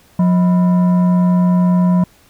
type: tone with frequency modulation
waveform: sine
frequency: 179 Hz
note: F3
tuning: 43 cents sharp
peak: -8 dBFS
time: 0.19-2.04 s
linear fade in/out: 5 ms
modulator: 810 Hz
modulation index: 0.31
effects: tanh soft clip ceiling -6 dBFS + pink hiss -50 dBFS RMS until 2.29 s